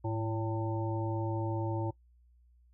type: harmonic tone with a mistuned harmonic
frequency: 112.2 Hz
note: A2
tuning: 34 cents sharp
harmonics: 1 / 3 / 5 / 7 / 8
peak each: -33 / -36 / -41 / -45 / -40 dBFS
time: 0.04-1.91 s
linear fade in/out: 10 ms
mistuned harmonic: 1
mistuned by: -76 cents
effects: noise-tail reverb RT60 0.1 s tail -20 dB re dry + added 60 Hz sine -60 dBFS peak until 2.73 s